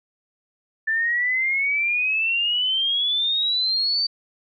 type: exponential sweep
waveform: sine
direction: up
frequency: 1760 to 4625 Hz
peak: -19 dBFS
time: 0.87-4.07 s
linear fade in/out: 10 ms
effects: none